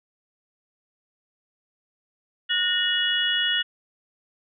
sine tone cluster, 1456 / 1837 / 2899 / 3393 Hz, F#6 / A#6 / F#7 / G#7, -28 / -26 / -36 / +36 cents, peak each -29 / -27 / -23 / -28 dBFS, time 2.49-3.63 s, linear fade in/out 20 ms, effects none

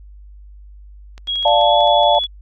clicks, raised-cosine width 0.2 ms, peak -22 dBFS, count 11, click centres 1.179 / 1.273 / 1.357 / 1.428 / 1.48 / 1.613 / 1.806 / 1.874 / 2.033 / 2.149 / 2.238 s
sine tone with pitch glide, 3306 to 3393 Hz, G#7 to G#7, -9 to +36 cents, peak -18 dBFS, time 1.27-2.27 s, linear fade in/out 20 ms, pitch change +45 cents, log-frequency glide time 1.42-1.79 s
sine chord, D minor, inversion none, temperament equal, 587.3 / 698.5 / 880 Hz, D5 / F5 / A5, 0 / 0 / 0 cents, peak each -15 dBFS, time 1.45-2.19 s, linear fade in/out 5 ms
effects added 50 Hz sine -37 dBFS peak until 2.41 s

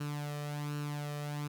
sawtooth tone with flanger, 146.83 Hz, D3, in tune, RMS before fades -38 dBFS, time 0-1.48 s, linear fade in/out 10 ms, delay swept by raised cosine 0.71 to 1.65 ms, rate 1.3 Hz, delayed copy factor +0.6, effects none

